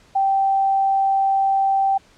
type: tone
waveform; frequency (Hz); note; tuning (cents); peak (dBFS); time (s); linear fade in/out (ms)
sine; 780; G5; -9; -15; 0.15-1.98; 10
effects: pink hiss -53 dBFS RMS until 2.17 s + low-pass 7000 Hz 12 dB/octave